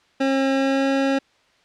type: tone with pitch glide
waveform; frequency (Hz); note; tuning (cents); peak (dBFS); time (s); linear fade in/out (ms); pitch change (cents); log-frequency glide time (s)
25% pulse; 269.7 to 271.9; C#4 to C#4; -47 to -33; -14; 0.2-1.19; 10; +14; 0.59-0.86
effects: white hiss -59 dBFS RMS until 1.64 s + low-pass 4000 Hz 12 dB/octave